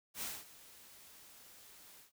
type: noise with ADSR envelope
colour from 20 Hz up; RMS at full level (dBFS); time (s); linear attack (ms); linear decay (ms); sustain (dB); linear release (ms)
white; -40; 0.14-2.12; 82; 220; -18; 120
effects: none